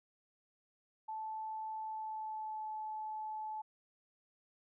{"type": "tone with pitch glide", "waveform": "sine", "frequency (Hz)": [874, 864.5], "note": ["A5", "A5"], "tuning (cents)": [-12, -31], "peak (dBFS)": -39, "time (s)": [1.08, 3.62], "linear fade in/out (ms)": 10, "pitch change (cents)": -19, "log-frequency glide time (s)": [1.82, 2.68], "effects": []}